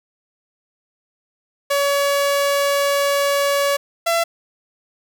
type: tone pair in turn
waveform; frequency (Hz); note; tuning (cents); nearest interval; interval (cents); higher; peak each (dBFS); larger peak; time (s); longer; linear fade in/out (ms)
sawtooth; 565 / 673.7; C#5 / E5; +33 / +38; minor third; 305; second; -12; neither; 1.7-3.77 / 4.06-4.24; first; 10
effects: 9-bit